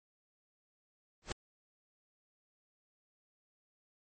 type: noise with exponential growth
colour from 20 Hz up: pink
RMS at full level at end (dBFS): -33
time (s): 1.22-1.32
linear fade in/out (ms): 1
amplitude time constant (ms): 20
effects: MP3 32 kbps